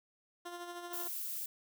15% pulse tone with tremolo, 349.2 Hz, F4, in tune, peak -35 dBFS, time 0.45-1.08 s, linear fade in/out 10 ms, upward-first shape sine, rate 13 Hz, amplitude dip 45%
violet noise, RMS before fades -40 dBFS, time 0.93-1.46 s, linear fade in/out 5 ms
effects none

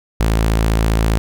sawtooth tone, 55 Hz, A1, in tune, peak -9 dBFS, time 0.2-1.18 s, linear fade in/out 0 ms, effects none

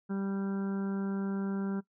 harmonic tone, 196 Hz, G3, in tune, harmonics 1 / 2 / 3 / 4 / 5 / 6 / 7 / 8, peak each -31 / -40 / -52 / -51 / -52 / -59 / -48 / -53 dBFS, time 0.09-1.81 s, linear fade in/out 20 ms, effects noise-tail reverb RT60 0.1 s tail -19 dB re dry

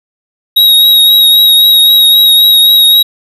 square tone with vibrato, 3798 Hz, A#7, 32 cents sharp, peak -3 dBFS, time 0.56-3.03 s, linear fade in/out 10 ms, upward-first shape triangle, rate 3.8 Hz, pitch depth 26 cents each way, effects none

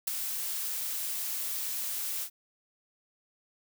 blue noise with ADSR envelope, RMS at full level -27 dBFS, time 0.07-2.3 s, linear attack 8 ms, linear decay 8 ms, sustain -7 dB, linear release 78 ms, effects none

